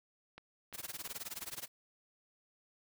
click train, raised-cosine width 0.3 ms, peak -33 dBFS, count 4, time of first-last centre 0.38-1.422 s, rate 2.88 Hz
white noise with tremolo, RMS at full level -41 dBFS, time 0.73-1.68 s, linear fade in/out 20 ms, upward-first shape sine, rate 19 Hz, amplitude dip 95%
effects none

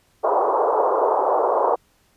pink band-pass noise, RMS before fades -19 dBFS, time 0.23-1.76 s, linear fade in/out 20 ms, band 400 to 1100 Hz, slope 48 dB/octave, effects pink hiss -61 dBFS RMS until 2.16 s + resampled to 32000 Hz

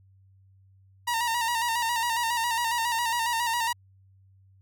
sawtooth tone with vibrato, 935 Hz, A#5, 5 cents sharp, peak -21 dBFS, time 1.07-3.73 s, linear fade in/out 10 ms, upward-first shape square, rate 7.3 Hz, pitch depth 47 cents each way, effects added 96 Hz sine -55 dBFS peak until 4.61 s

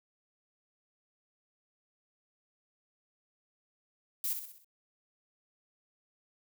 violet noise with echo, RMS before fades -33 dBFS, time 4.24-4.33 s, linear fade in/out 2 ms, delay 63 ms, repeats 5, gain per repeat -6 dB, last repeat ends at 4.645 s, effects none

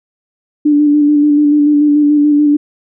sine tone with vibrato, 294.5 Hz, D4, 5 cents sharp, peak -6 dBFS, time 0.65-2.57 s, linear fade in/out 10 ms, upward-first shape square, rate 6.9 Hz, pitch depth 20 cents each way, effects none

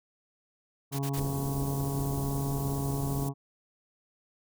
harmonic tone, 138.59 Hz, C#3, in tune, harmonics 1 / 2 / 3 / 5 / 6 / 7 / 8, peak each -30 / -36 / -40 / -44 / -46 / -47 / -48 dBFS, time 0.91-3.34 s, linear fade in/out 50 ms
white noise bursts, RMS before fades -40 dBFS, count 3, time 0.92-1.202 s, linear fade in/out 10 ms, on 70 ms, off 36 ms
pink band-stop noise, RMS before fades -37 dBFS, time 1.17-3.29 s, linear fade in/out 5 ms, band 510 to 8200 Hz, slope 12 dB/octave
effects none

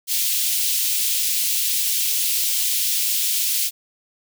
white high-pass noise, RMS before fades -21 dBFS, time 0.07-3.71 s, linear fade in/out 50 ms, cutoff 2700 Hz, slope 24 dB/octave, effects none

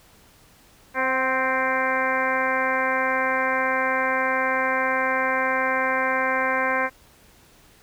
harmonic tone with a mistuned harmonic, 261.6 Hz, C4, in tune, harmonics 1 / 2 / 3 / 4 / 5 / 6 / 7 / 8 / 9, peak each -33 / -27 / -30 / -26 / -35 / -26 / -31 / -29 / -34 dBFS, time 0.94-6.9 s, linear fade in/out 50 ms, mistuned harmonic 3, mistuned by -30 cents, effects pink hiss -54 dBFS RMS until 7.82 s

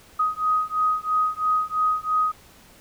sine beating tone pair, 1252 / 1255 Hz, D#6 / D#6, +10 / +15 cents, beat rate 3 Hz, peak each -23 dBFS, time 0.19-2.32 s, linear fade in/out 10 ms, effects pink hiss -51 dBFS RMS until 2.8 s

